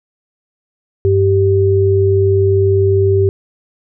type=tone pair together; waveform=sine; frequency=97.5 / 390 Hz; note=G2 / G4; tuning=-9 / -9 cents; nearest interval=2 octaves; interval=2400 cents; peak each=-12 / -11 dBFS; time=1.05-3.29 s; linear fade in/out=0 ms; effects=none